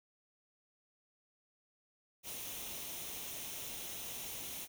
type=noise with comb filter; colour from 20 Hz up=white; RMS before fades=-44 dBFS; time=2.23-4.68 s; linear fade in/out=50 ms; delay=0.32 ms; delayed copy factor=+0.5; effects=none